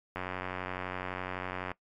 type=click train; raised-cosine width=0.5 ms; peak=-20 dBFS; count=144; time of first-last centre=0.16-1.716 s; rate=91.9 Hz; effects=noise-tail reverb RT60 0.1 s tail -20 dB re dry + MP3 96 kbps